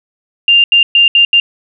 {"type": "tone bursts at uneven times", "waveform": "sine", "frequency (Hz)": 2794, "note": "F7", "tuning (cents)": 0, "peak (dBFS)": -4, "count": 5, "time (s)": [[0.48, 0.64], [0.72, 0.83], [0.95, 1.08], [1.15, 1.25], [1.33, 1.4]], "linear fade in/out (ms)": 2, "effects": []}